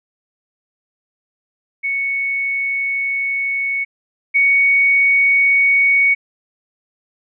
sine tone pair in turn, 2217 / 2231 Hz, C#7 / C#7, 0 / +11 cents, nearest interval unison, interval 11 cents, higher second, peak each -17 / -10 dBFS, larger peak second, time 1.83-3.85 / 4.34-6.15 s, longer first, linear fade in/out 20 ms, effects none

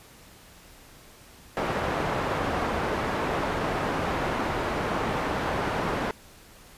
white low-pass noise, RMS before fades -28 dBFS, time 1.57-6.11 s, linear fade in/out 0 ms, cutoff 1100 Hz, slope 12 dB/octave, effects pink hiss -51 dBFS RMS until 6.77 s + resampled to 32000 Hz

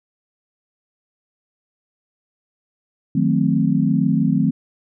sine chord, D# diminished seventh, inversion none, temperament equal with one note detuned, 155.56 / 181.82 / 220 / 261.6 Hz, D#3 / F#3 / A3 / C4, 0 / -30 / 0 / 0 cents, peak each -20 dBFS, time 3.15-4.51 s, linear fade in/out 5 ms, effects none

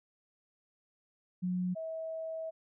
sine tone pair in turn, 181.2 / 645.7 Hz, F#3 / E5, -36 / -36 cents, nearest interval octave + minor seventh, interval 2200 cents, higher second, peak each -30 / -36 dBFS, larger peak first, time 1.42-1.75 / 1.75-2.51 s, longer second, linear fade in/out 20 ms, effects none

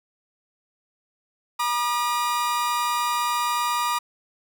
40% pulse tone pair together, 961.2 / 1211 Hz, B5 / D#6, -47 / -47 cents, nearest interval major third, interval 400 cents, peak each -24 dBFS, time 1.59-3.99 s, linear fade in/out 10 ms, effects none

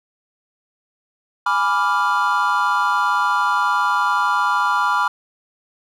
triangle chord, G# diminished seventh, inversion none, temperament equal, 830.6 / 987.8 / 1174.7 / 1396.9 Hz, G#5 / B5 / D6 / F6, 0 / 0 / 0 / 0 cents, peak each -23 / -18 / -19 / -19 dBFS, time 1.46-5.08 s, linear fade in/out 5 ms, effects none

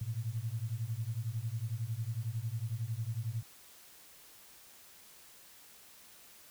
sine beating tone pair, 108 / 119 Hz, A2 / A#2, -32 / +36 cents, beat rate 11 Hz, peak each -37 / -37 dBFS, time 0.01-3.43 s, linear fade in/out 5 ms, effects white hiss -57 dBFS RMS until 6.5 s

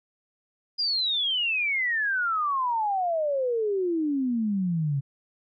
sine exponential sweep, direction down, 4937 to 134.3 Hz, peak -23 dBFS, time 0.78-5.01 s, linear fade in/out 20 ms, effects none

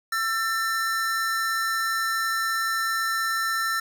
square tone pair together, 1342 / 1791.4 Hz, E6 / A6, +31 / +31 cents, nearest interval perfect fourth, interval 500 cents, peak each -27 dBFS, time 0.12-3.8 s, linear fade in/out 5 ms, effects none

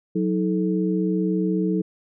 sine tone cluster, 183.9 / 318.4 / 434.6 Hz, F#3 / D#4 / A4, -10 / +40 / -21 cents, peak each -22 / -24 / -27 dBFS, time 0.15-1.82 s, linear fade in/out 10 ms, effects none

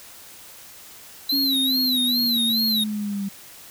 square tone with vibrato, 3979 Hz, B7, 12 cents sharp, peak -20 dBFS, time 1.29-2.84 s, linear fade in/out 5 ms, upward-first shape sine, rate 2.4 Hz, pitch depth 130 cents each way
sine linear sweep, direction down, 277.2 to 196 Hz, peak -24 dBFS, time 1.32-3.29 s, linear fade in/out 10 ms
effects white hiss -44 dBFS RMS until 3.7 s

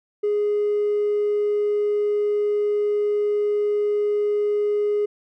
sine tone with hard clipping, 415.1 Hz, G#4, 1 cent flat, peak -19 dBFS, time 0.23-5.06 s, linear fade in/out 10 ms, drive 1 dB, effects none

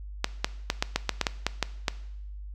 clicks, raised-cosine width 0.2 ms, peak -6 dBFS, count 11, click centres 0.244 / 0.445 / 0.701 / 0.825 / 0.96 / 1.093 / 1.213 / 1.268 / 1.466 / 1.627 / 1.882 s, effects noise-tail reverb RT60 0.8 s tail -17 dB re dry + added 50 Hz sine -37 dBFS peak until 2.54 s

